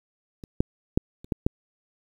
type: clicks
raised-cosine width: 3 ms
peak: -27 / -7 / -6 / -30 / -12 / -7 dBFS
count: 6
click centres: 0.438 / 0.605 / 0.975 / 1.245 / 1.322 / 1.465 s
effects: 8-bit